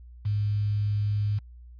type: tone with quantisation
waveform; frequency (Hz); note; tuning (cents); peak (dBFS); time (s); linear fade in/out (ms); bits
sine; 103.83; G#2; 0; -23; 0.25-1.39; 10; 8
effects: added 60 Hz sine -44 dBFS peak until 1.79 s + resampled to 11025 Hz